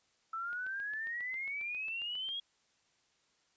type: exponential sweep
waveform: sine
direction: up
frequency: 1311 to 3322 Hz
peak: -36 dBFS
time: 0.33-2.4 s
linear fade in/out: 5 ms
type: click train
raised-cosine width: 0.3 ms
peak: -38 dBFS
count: 14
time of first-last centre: 0.53-2.289 s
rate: 7.39 Hz
effects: white hiss -73 dBFS RMS until 3.56 s + resampled to 16000 Hz